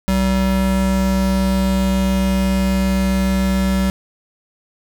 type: tone pair together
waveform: square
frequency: 63.79 / 191.4 Hz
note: C2 / G3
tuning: -43 / -41 cents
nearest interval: octave + perfect fifth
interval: 1902 cents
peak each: -20 / -18 dBFS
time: 0.08-3.9 s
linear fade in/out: 0 ms
effects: none